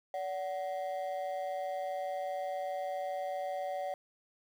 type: ring-modulated tone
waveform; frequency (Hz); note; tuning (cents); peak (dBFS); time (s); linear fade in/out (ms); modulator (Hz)
triangle; 660; E5; +2; -29; 0.14-3.94; 0; 86.2
effects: 10-bit